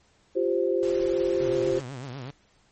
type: chord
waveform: sine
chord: F suspended second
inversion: none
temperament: equal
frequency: 349.2 / 392 / 523.3 Hz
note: F4 / G4 / C5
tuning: 0 / 0 / 0 cents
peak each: -26 dBFS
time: 0.35-1.8 s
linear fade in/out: 20 ms
type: noise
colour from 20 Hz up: pink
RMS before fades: -42 dBFS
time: 0.83-1.81 s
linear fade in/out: 0 ms
type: tone with vibrato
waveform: sawtooth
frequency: 130.81 Hz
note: C3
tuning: in tune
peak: -31 dBFS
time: 1.4-2.31 s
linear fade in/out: 5 ms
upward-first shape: triangle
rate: 8.1 Hz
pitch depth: 180 cents each way
effects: pink hiss -63 dBFS RMS until 2.71 s + MP3 32 kbps